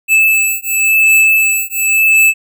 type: beating tone pair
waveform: square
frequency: 2622 / 2622.93 Hz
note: E7 / E7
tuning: -10 / -9 cents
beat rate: 0.93 Hz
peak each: -12 dBFS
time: 0.08-2.34 s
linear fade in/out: 50 ms
effects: none